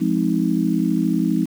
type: chord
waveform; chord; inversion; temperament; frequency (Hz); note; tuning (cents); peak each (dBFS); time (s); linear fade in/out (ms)
sine; F minor seventh; none; just; 174.61 / 209.5 / 261.9 / 314.3; F3 / Ab3 / C4 / Eb4; 0 / +15 / +2 / +18; -22; 0-1.46; 20
effects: 7-bit